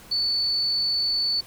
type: tone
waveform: sine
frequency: 4475 Hz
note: C#8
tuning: 16 cents sharp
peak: -21 dBFS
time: 0.11-1.41 s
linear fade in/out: 10 ms
effects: pink hiss -47 dBFS RMS until 1.46 s